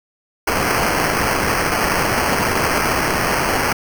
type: noise with sample-and-hold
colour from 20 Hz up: white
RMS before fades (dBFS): -18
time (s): 0.47-3.73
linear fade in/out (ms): 5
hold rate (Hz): 3675
effects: none